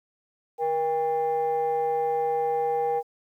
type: tone pair together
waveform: sine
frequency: 475.7 / 801.3 Hz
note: A#4 / G5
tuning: +35 / +38 cents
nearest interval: major sixth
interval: 903 cents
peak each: -24 dBFS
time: 0.58-3.03 s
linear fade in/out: 50 ms
effects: tanh soft clip ceiling -18 dBFS + 10-bit